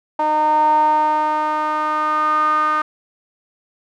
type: tone with band-pass filter sweep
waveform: sawtooth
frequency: 306.1 Hz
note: D#4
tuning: 28 cents flat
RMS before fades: -17 dBFS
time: 0.19-2.82 s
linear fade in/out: 5 ms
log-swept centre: 840 to 1300 Hz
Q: 8.4
effects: none